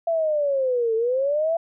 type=linear two-way sweep; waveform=sine; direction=down then up; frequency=676 to 440 to 676 Hz; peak=-19 dBFS; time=0.07-1.57 s; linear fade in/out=5 ms; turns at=0.95 s; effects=none